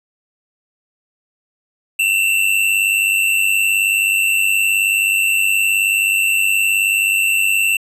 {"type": "tone pair together", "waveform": "square", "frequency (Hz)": [2676, 2775], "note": ["E7", "F7"], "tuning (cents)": [25, -12], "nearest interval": "minor second", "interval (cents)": 63, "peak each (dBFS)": [-15, -20], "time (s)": [1.99, 7.77], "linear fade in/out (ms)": 5, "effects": ["resampled to 32000 Hz"]}